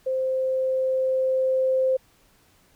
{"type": "tone with level ramp", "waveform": "sine", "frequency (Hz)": 522, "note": "C5", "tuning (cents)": -4, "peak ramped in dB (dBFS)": [-22, -18], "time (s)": [0.06, 1.97], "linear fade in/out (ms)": 10, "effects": ["pink hiss -60 dBFS RMS until 2.75 s"]}